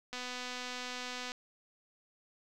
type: click train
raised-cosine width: 0.2 ms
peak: -24 dBFS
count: 297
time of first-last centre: 0.13-1.319 s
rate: 249 Hz
effects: none